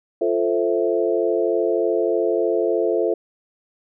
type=chord; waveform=sine; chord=F major seventh; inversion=none; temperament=equal with one note detuned; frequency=347 / 440 / 523.3 / 659.3 Hz; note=F4 / A4 / C5 / E5; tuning=-11 / 0 / 0 / 0 cents; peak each=-22 / -21 / -24 / -25 dBFS; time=0.21-3.14 s; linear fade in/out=5 ms; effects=none